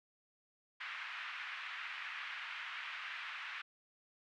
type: band-pass noise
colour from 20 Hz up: white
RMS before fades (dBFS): -45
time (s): 0.8-3.62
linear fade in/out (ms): 10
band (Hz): 1200 to 2600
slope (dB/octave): 24
effects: none

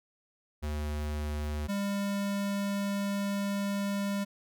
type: tone pair in turn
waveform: square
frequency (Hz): 74.8 / 200.3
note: D2 / G3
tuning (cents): +32 / +38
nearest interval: octave + perfect fourth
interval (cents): 1706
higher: second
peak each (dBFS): -32 / -30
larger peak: second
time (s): 0.62-1.68 / 1.68-4.25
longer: second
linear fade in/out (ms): 20
effects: none

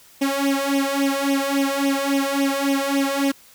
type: tone with flanger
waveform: sawtooth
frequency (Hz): 276.3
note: C#4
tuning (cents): -6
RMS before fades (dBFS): -21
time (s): 0.21-3.32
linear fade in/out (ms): 10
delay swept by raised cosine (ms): 0.33 to 1.73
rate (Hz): 3.6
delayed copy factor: +0.9
effects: white hiss -50 dBFS RMS until 3.54 s

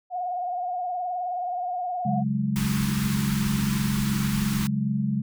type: tone with vibrato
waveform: sine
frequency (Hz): 720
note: F#5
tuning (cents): -47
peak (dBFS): -26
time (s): 0.1-2.24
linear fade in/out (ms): 50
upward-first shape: triangle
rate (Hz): 19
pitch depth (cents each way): 61
type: chord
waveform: sine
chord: C# suspended fourth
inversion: none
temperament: equal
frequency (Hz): 138.59 / 185 / 207.7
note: C#3 / F#3 / G#3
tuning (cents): 0 / 0 / 0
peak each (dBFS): -27 / -30 / -25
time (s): 2.05-5.22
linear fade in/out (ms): 10
type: band-stop noise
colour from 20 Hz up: pink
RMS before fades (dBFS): -32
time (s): 2.56-4.67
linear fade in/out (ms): 0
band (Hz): 370 to 910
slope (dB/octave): 48
effects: none

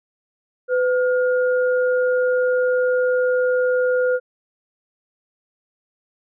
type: tone pair together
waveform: sine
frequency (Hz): 503 / 1422.7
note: B4 / F6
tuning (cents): +32 / +32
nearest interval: octave + tritone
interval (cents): 1800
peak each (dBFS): -16 / -25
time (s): 0.68-4.2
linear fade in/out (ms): 50
effects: none

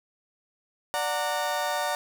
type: chord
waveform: 30% pulse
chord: D augmented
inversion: none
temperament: just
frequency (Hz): 587.3 / 734.2 / 917.7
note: D5 / F#5 / A#5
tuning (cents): 0 / -14 / -27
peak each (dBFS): -28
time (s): 0.94-1.95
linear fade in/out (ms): 0
effects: none

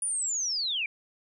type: linear sweep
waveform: sine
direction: down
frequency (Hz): 9760 to 2277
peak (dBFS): -27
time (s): 0.02-0.86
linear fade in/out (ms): 2
effects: none

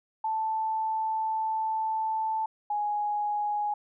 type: tone pair in turn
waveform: sine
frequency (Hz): 880 / 832.5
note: A5 / G#5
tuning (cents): 0 / +4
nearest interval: minor second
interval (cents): 96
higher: first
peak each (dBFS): -26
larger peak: neither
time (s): 0.24-2.46 / 2.7-3.74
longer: first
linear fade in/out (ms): 5
effects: none

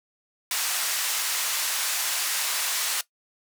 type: band-pass noise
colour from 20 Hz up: white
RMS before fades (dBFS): -27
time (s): 0.51-3.01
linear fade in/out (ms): 2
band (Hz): 910 to 11000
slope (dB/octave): 12
effects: noise-tail reverb RT60 0.1 s tail -17 dB re dry

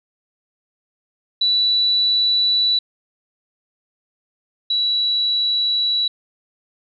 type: tone pair in turn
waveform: sine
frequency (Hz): 3951 / 3924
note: B7 / B7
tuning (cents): 0 / -12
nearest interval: unison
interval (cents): 12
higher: first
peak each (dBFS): -14 / -16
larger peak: first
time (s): 1.41-2.79 / 4.7-6.08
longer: neither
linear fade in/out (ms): 5
effects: none

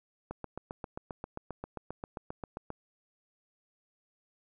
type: click train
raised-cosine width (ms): 1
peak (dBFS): -24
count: 19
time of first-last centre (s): 0.31-2.704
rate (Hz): 7.52
effects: none

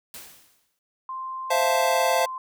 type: noise with exponential decay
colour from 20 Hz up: white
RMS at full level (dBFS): -38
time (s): 0.14-0.79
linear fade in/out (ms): 1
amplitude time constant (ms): 140
type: tone with pitch glide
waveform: sine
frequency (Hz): 1046.5 to 1038.7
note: C6 to C6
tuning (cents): 0 to -13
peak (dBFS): -30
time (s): 1.09-2.38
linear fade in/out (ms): 2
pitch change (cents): -13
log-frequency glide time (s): 1.59-1.84
type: chord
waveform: square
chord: F major seventh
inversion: second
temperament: equal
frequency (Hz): 523.3 / 659.3 / 698.5 / 880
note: C5 / E5 / F5 / A5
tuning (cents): 0 / 0 / 0 / 0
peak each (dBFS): -26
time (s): 1.5-2.26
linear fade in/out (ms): 10
effects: none

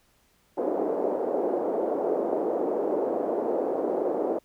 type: band-pass noise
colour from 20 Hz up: white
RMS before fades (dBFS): -27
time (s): 0.57-4.39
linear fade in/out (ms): 10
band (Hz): 320 to 580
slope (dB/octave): 24
effects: pink hiss -65 dBFS RMS until 4.44 s

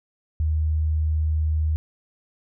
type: tone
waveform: sine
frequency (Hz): 77.78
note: D#2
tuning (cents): 0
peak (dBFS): -19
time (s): 0.4-1.76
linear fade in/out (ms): 0
effects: none

